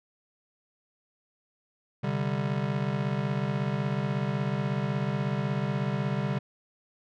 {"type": "chord", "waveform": "square", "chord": "C suspended second", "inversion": "none", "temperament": "just", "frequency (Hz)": [130.81, 147.16, 196.22], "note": ["C3", "D3", "G3"], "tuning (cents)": [0, 4, 2], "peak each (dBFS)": -32, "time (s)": [2.03, 6.39], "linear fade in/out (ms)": 10, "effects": ["low-pass 3000 Hz 12 dB/octave"]}